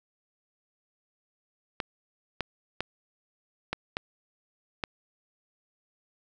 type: clicks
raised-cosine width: 0.3 ms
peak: -13 dBFS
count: 6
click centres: 1.802 / 2.407 / 2.806 / 3.73 / 3.969 / 4.838 s
effects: none